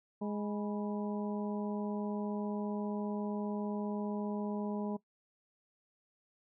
harmonic tone with a mistuned harmonic, 207.7 Hz, G#3, in tune, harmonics 1 / 2 / 3 / 4 / 5, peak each -35 / -41 / -45 / -47 / -49 dBFS, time 0.21-4.97 s, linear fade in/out 10 ms, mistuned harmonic 5, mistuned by -93 cents, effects noise-tail reverb RT60 0.1 s tail -19 dB re dry

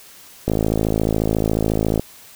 click train, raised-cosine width 2 ms, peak -5 dBFS, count 83, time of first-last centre 0.48-1.996 s, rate 54.1 Hz, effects white hiss -44 dBFS RMS until 2.35 s

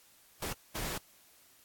pink noise bursts at uneven times, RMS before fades -37 dBFS, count 2, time 0.42-0.53 / 0.75-0.98 s, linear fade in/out 5 ms, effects white hiss -62 dBFS RMS until 1.64 s + AAC 64 kbps

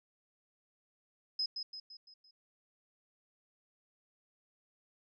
sine tone with echo, 5080 Hz, D#8, 35 cents sharp, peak -31 dBFS, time 1.39-1.46 s, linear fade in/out 5 ms, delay 170 ms, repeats 5, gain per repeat -6 dB, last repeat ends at 2.31 s, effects none

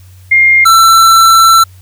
sine / square tone pair in turn, 2120 / 1339.3 Hz, C7 / E6, +22 / +27 cents, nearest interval minor sixth, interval 795 cents, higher first, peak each -3 dBFS, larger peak neither, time 0.31-0.65 / 0.65-1.64 s, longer second, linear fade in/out 10 ms, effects added 92 Hz sine -34 dBFS peak until 1.81 s + white hiss -47 dBFS RMS until 1.81 s

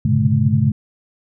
sine tone cluster, 101 / 119.8 / 134 / 143.9 / 213.3 Hz, G#2 / A#2 / C3 / D3 / G#3, -48 / +48 / +42 / -35 / +46 cents, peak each -19 dBFS, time 0.05-0.72 s, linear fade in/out 5 ms, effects none

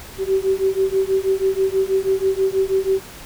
sine beating tone pair, 381.2 / 387.4 Hz, G4 / G4, -48 / -20 cents, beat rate 6.2 Hz, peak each -19 dBFS, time 0.18-3.02 s, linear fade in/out 50 ms, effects pink hiss -38 dBFS RMS until 3.25 s

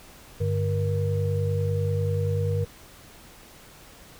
sine tone cluster, 98.7 / 148.9 / 473.9 Hz, G2 / D3 / A#4, +12 / +24 / +28 cents, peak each -24 / -29 / -29 dBFS, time 0.4-2.65 s, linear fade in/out 10 ms, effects pink hiss -49 dBFS RMS until 4.19 s

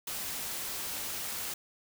white noise, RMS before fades -37 dBFS, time 0.07-1.54 s, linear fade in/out 5 ms, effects none

